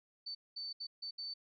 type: tone bursts at uneven times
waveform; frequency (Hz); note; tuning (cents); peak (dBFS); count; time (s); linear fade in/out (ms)
sine; 4535; C#8; +39; -40; 5; 0.26-0.35 / 0.56-0.73 / 0.8-0.87 / 1.02-1.11 / 1.18-1.34; 10
effects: none